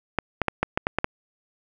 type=clicks; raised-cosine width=0.5 ms; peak=-6 dBFS; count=8; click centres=0.187 / 0.417 / 0.483 / 0.63 / 0.775 / 0.869 / 0.986 / 1.044 s; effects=none

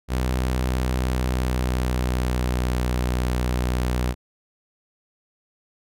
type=tone with pitch glide; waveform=sawtooth; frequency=63.2 to 61.83 Hz; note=B1 to B1; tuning=+41 to +3 cents; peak=-17 dBFS; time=0.08-4.15 s; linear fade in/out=50 ms; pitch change=-38 cents; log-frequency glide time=0.99-2.73 s; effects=none

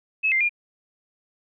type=tone with pitch steps; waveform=sine; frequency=2586 / 2093 / 2411 Hz; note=E7 / C7 / D7; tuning=-34 / 0 / +45 cents; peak=-18 dBFS; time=0.23-0.494 s; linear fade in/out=20 ms; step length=88 ms; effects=none

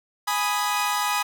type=chord; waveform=sawtooth; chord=G# minor; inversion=none; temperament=equal; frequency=830.6 / 987.8 / 1244.5 Hz; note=G#5 / B5 / D#6; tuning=0 / 0 / 0 cents; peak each=-23 dBFS; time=0.27-1.23 s; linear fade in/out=10 ms; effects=none

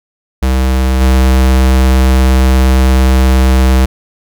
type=tone with level steps; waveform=square; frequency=64.9 Hz; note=C2; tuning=13 cents flat; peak=-9 / -6 dBFS; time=0.42-3.86 s; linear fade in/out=10 ms; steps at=1 s; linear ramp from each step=20 ms; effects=none

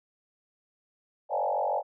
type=tone with frequency modulation; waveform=sine; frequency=707 Hz; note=F5; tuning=21 cents sharp; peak=-25 dBFS; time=1.29-1.83 s; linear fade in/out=50 ms; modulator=46.4 Hz; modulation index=3.8; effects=none

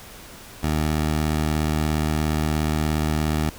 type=tone; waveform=15% pulse; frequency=77 Hz; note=D#2; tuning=17 cents flat; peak=-14 dBFS; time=0.63-3.5 s; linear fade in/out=5 ms; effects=pink hiss -42 dBFS RMS until 3.58 s

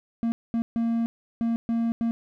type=tone bursts at uneven times; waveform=triangle; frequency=230.7 Hz; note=A#3; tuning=18 cents flat; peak=-20 dBFS; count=6; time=0.23-0.32 / 0.54-0.62 / 0.76-1.06 / 1.41-1.56 / 1.69-1.92 / 2.01-2.11 s; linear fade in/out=0 ms; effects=none

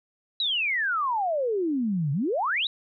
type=exponential two-way sweep; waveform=sine; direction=down then up; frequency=3988 to 134.1 to 3988 Hz; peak=-23 dBFS; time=0.4-2.67 s; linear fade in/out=2 ms; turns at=2.12 s; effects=none

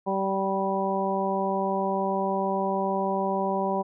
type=harmonic tone with a mistuned harmonic; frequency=193.5 Hz; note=G3; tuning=22 cents flat; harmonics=1 / 2 / 3 / 4 / 5; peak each=-30 / -30 / -30 / -30 / -30 dBFS; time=0.06-3.83 s; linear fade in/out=20 ms; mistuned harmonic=5; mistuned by=+16 cents; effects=none

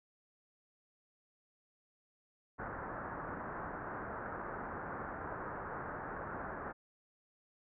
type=low-pass noise; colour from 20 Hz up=white; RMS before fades=-43 dBFS; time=2.58-6.73 s; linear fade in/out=20 ms; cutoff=1600 Hz; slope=48 dB/octave; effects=none

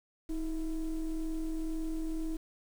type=ring-modulated tone; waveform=triangle; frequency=170 Hz; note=F3; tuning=46 cents flat; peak=-26 dBFS; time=0.29-2.37 s; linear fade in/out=10 ms; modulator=149 Hz; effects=tanh soft clip ceiling -24 dBFS + 9-bit

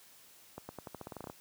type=accelerating click train; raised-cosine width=1 ms; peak=-28 dBFS; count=13; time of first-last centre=0.58-1.299 s; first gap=110 ms; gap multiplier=0.88; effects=white hiss -59 dBFS RMS until 1.4 s + high-pass 80 Hz 12 dB/octave

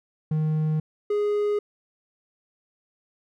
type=tone pair in turn; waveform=triangle; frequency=155.3 / 414.6 Hz; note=D#3 / G#4; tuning=-3 / -3 cents; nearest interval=octave + perfect fourth; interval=1700 cents; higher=second; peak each=-19 dBFS; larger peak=neither; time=0.31-0.8 / 1.1-1.59 s; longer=neither; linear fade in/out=5 ms; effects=none

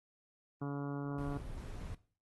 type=harmonic tone; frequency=141.9 Hz; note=C#3; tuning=41 cents sharp; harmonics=1 / 2 / 3 / 4 / 5 / 6 / 7 / 8 / 9 / 10; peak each=-38 / -39 / -46 / -51 / -50 / -55 / -54 / -51 / -58 / -55 dBFS; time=0.61-1.38 s; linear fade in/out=10 ms
type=noise; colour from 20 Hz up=brown; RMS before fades=-44 dBFS; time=1.18-1.95 s; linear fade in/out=5 ms
effects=noise-tail reverb RT60 0.4 s tail -17 dB re dry + Opus 32 kbps

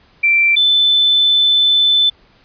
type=tone pair in turn; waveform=sine; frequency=2348 / 3518 Hz; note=D7 / A7; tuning=-1 / -1 cents; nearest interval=perfect fifth; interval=700 cents; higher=second; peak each=-9 dBFS; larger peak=neither; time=0.23-0.56 / 0.56-2.1 s; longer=second; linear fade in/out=10 ms; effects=pink hiss -51 dBFS RMS until 2.44 s + resampled to 11025 Hz

